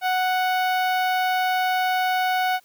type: tone with notch filter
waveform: sawtooth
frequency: 740 Hz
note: F#5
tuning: in tune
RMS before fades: -22 dBFS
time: 0.01-2.6 s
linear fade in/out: 50 ms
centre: 7700 Hz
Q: 0.51
effects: white hiss -59 dBFS RMS until 2.64 s + high-pass 100 Hz 12 dB/octave